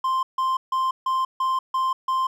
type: tone bursts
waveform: triangle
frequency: 1046.5 Hz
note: C6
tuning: in tune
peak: -18 dBFS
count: 7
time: 0.04-2.27 s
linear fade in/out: 5 ms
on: 190 ms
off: 150 ms
effects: none